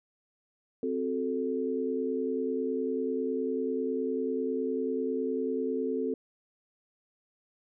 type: chord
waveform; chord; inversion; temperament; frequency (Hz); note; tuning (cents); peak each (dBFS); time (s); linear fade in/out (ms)
sine; F# diminished; second; equal; 261.6 / 370 / 440; C4 / F#4 / A4; 0 / 0 / 0; -32 / -35 / -31; 0.83-6.14; 2
effects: none